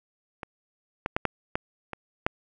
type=clicks; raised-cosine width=0.5 ms; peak=-20 / -12 / -9 / -8 / -11 / -19 / -7 dBFS; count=7; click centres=0.432 / 1.061 / 1.165 / 1.253 / 1.555 / 1.933 / 2.265 s; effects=none